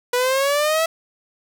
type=exponential sweep; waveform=sawtooth; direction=up; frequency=487 to 659.3 Hz; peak=-13 dBFS; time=0.13-0.86 s; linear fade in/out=5 ms; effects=none